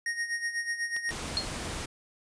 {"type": "tone with tremolo", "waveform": "square", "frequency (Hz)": 1864.7, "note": "A#6", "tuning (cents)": 0, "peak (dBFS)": -28, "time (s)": [0.06, 1.11], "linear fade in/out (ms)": 2, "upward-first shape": "sine", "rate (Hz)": 8.1, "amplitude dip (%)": 70}
{"type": "clicks", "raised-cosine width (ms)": 0.2, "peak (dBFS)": -24, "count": 2, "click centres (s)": [0.965, 1.092]}
{"type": "noise", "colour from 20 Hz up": "pink", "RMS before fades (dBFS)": -36, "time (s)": [1.1, 1.86], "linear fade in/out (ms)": 10}
{"type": "tone with exponential decay", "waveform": "sine", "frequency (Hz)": 4258, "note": "C8", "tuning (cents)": 30, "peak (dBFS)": -22, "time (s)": [1.37, 1.5], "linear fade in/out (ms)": 0, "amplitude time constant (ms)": 27}
{"effects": ["resampled to 22050 Hz"]}